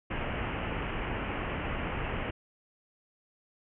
pink low-pass noise, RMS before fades -34 dBFS, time 0.1-2.31 s, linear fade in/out 10 ms, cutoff 3000 Hz, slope 96 dB/octave, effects none

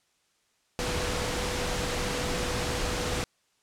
sine tone in noise, 493.8 Hz, B4, in tune, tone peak -36 dBFS, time 0.79-3.24 s, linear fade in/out 0 ms, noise pink, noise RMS -30 dBFS, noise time 0.79-3.24 s, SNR -9 dB, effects white hiss -70 dBFS RMS until 3.62 s + low-pass 8000 Hz 12 dB/octave

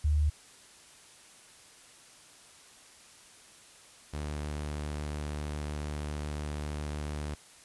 sine / sawtooth tone pair in turn, 75 / 74.4 Hz, D2 / D2, +37 / +23 cents, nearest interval unison, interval 14 cents, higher first, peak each -23 / -30 dBFS, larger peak first, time 0.04-0.3 / 4.13-7.35 s, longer second, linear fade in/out 10 ms, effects white hiss -55 dBFS RMS until 7.64 s + resampled to 24000 Hz

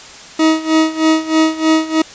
40% pulse tone with tremolo, 317.4 Hz, D#4, 35 cents sharp, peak -7 dBFS, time 0.39-2.02 s, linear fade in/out 5 ms, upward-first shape sine, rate 3.2 Hz, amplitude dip 85%, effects white hiss -35 dBFS RMS until 2.14 s + resampled to 16000 Hz

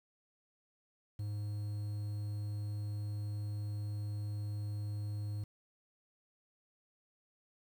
triangle tone with quantisation, 103.83 Hz, G#2, in tune, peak -34 dBFS, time 1.19-5.44 s, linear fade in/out 5 ms, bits 10, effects none

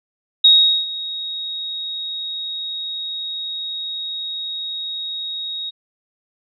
sine tone with ADSR envelope, 3768 Hz, A#7, 18 cents sharp, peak -6 dBFS, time 0.44-5.71 s, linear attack 7 ms, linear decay 410 ms, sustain -18 dB, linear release 23 ms, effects none

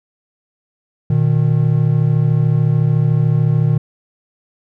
triangle tone pair together, 120.6 / 154.33 Hz, B2 / D#3, -41 / -14 cents, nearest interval major third, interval 427 cents, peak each -12 dBFS, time 1.1-3.78 s, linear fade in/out 5 ms, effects none

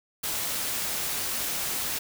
white noise, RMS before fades -30 dBFS, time 0.23-1.99 s, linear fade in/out 10 ms, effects none

